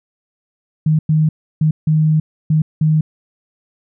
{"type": "tone bursts at uneven times", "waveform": "sine", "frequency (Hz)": 155.56, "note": "D#3", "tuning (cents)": 0, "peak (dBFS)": -10, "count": 6, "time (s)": [[0.86, 0.99], [1.09, 1.29], [1.61, 1.71], [1.87, 2.2], [2.5, 2.62], [2.81, 3.01]], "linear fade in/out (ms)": 5, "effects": []}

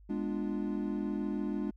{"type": "chord", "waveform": "triangle", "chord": "G# diminished seventh", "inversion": "none", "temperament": "equal with one note detuned", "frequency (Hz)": [207.7, 246.9, 293.7, 348], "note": ["G#3", "B3", "D4", "F4"], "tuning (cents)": [0, 0, 0, -6], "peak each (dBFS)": [-33, -38, -34, -38], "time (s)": [0.09, 1.71], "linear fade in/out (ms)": 10, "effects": ["added 50 Hz sine -53 dBFS peak until 1.76 s"]}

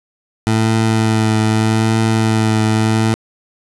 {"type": "tone with vibrato", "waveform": "20% pulse", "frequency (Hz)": 110.5, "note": "A2", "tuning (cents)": 8, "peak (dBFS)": -7, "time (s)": [0.47, 3.14], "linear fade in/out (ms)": 0, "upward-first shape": "triangle", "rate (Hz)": 0.81, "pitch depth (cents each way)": 22, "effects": ["resampled to 24000 Hz", "8-bit"]}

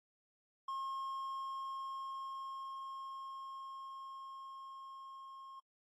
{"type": "tone with level ramp", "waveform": "triangle", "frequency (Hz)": 1075, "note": "C6", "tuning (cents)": 47, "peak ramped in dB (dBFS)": [-36, -48], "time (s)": [0.68, 5.6], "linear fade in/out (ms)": 5, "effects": ["AAC 32 kbps"]}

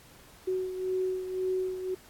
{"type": "beating tone pair", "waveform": "sine", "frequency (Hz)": [372.1, 374], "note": ["F#4", "F#4"], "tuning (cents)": [10, 19], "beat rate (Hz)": 1.9, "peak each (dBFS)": [-29, -36], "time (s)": [0.47, 1.95], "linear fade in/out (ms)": 10, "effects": ["pink hiss -55 dBFS RMS until 2.09 s", "AAC 64 kbps"]}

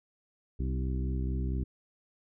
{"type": "harmonic tone with a mistuned harmonic", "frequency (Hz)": 64.5, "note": "C2", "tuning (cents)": -24, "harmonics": [1, 2, 3, 4, 5, 6], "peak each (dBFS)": [-30, -36, -40, -42, -44, -46], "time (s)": [0.59, 1.64], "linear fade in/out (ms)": 10, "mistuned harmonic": 5, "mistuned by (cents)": -17, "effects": []}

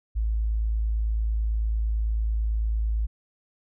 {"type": "tone", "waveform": "sine", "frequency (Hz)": 54.5, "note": "A1", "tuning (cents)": -16, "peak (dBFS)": -22, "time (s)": [0.15, 3.07], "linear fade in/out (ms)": 20, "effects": []}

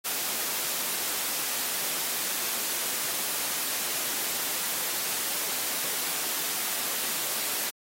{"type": "noise", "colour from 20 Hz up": "white", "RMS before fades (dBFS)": -30, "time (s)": [0.04, 7.71], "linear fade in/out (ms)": 20, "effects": ["high-pass 200 Hz 12 dB/octave", "AAC 48 kbps"]}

